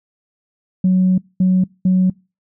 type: tone bursts at uneven times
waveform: sine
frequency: 185.1 Hz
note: F#3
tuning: 1 cent sharp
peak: -9 dBFS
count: 3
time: 0.84-1.18 / 1.4-1.64 / 1.85-2.1 s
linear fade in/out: 5 ms
effects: noise-tail reverb RT60 0.3 s tail -26 dB re dry + tanh soft clip ceiling -7 dBFS

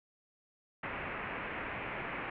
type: low-pass noise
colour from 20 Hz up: white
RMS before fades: -40 dBFS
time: 0.83-2.3 s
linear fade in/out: 5 ms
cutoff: 2500 Hz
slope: 48 dB/octave
effects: none

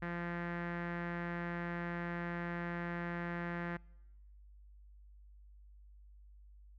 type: tone with low-pass filter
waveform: sawtooth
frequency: 172.5 Hz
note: F3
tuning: 21 cents flat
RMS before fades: -40 dBFS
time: 0.02-3.77 s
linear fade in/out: 5 ms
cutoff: 1800 Hz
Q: 3.7
effects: noise-tail reverb RT60 1.0 s tail -26 dB re dry + added 50 Hz sine -55 dBFS peak until 6.78 s

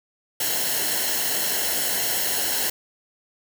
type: noise with comb filter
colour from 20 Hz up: white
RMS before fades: -24 dBFS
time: 0.4-2.7 s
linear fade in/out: 5 ms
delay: 0.83 ms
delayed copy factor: -0.65
effects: none

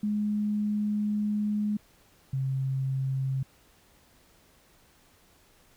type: tone pair in turn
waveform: sine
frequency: 209.2 / 133.48 Hz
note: G#3 / C3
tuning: +13 / +35 cents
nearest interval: minor sixth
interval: 778 cents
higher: first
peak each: -25 / -26 dBFS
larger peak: first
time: 0.03-1.77 / 2.33-3.43 s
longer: first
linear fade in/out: 5 ms
effects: pink hiss -61 dBFS RMS until 5.76 s

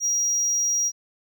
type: tone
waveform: triangle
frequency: 5720 Hz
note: F8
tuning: 41 cents sharp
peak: -19 dBFS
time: 0-0.92 s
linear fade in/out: 50 ms
effects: none

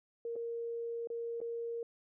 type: tone with dropouts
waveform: sine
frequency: 465.9 Hz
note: A#4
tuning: 1 cent flat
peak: -36 dBFS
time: 0.25-1.83 s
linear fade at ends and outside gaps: 2 ms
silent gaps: 0.357-0.362 / 1.073-1.101 / 1.404-1.414 s
effects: none

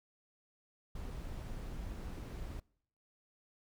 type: noise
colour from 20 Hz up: brown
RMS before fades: -43 dBFS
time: 0.95-2.6 s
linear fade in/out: 5 ms
effects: noise-tail reverb RT60 0.7 s tail -25 dB re dry

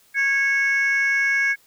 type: tone pair together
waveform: sine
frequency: 1648.3 / 2203 Hz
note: G#6 / C#7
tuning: -14 / -11 cents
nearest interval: perfect fourth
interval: 503 cents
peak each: -18 / -18 dBFS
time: 0.14-1.56 s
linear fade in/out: 50 ms
effects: tanh soft clip ceiling -14 dBFS + white hiss -57 dBFS RMS until 1.66 s

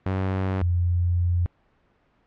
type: tone pair in turn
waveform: sawtooth / sine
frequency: 94.8 / 87.61 Hz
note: F#2 / F2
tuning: +43 / +6 cents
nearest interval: minor second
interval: 137 cents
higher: first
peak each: -19 dBFS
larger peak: neither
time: 0.06-0.62 / 0.62-1.46 s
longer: second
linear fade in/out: 0 ms
effects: pink hiss -64 dBFS RMS until 2.26 s + low-pass 2000 Hz 12 dB/octave

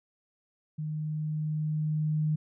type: tone with level ramp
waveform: sine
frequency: 153.7 Hz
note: D#3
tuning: 21 cents flat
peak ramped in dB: -31 to -24 dBFS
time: 0.78-2.36 s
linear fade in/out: 10 ms
effects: none

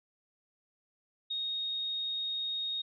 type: tone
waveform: sine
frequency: 3729 Hz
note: A#7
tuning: in tune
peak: -32 dBFS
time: 1.3-2.82 s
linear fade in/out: 10 ms
effects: none

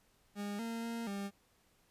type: tone with pitch steps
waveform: 40% pulse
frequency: 203.9 / 229.6 / 231.5 / 199.5 Hz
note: G#3 / A#3 / A#3 / G3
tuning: -32 / -26 / -12 / +31 cents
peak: -37 dBFS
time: 0.35-1.31 s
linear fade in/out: 50 ms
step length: 240 ms
effects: pink hiss -71 dBFS RMS until 1.9 s + resampled to 32000 Hz

